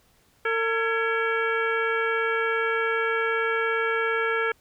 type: harmonic tone with a mistuned harmonic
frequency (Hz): 452.9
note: A#4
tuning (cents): -50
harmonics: 1 / 2 / 3 / 4 / 5 / 6 / 7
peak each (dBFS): -26 / -35 / -28 / -28 / -31 / -42 / -42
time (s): 0.45-4.52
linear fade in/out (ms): 5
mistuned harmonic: 4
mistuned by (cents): -140
effects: pink hiss -62 dBFS RMS until 4.6 s